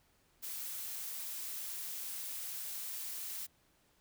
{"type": "noise", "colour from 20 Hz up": "blue", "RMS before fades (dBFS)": -42, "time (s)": [0.42, 3.47], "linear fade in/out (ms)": 20, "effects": ["pink hiss -71 dBFS RMS until 4 s"]}